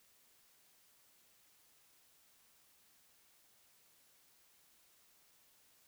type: silence
effects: white hiss -69 dBFS RMS until 5.87 s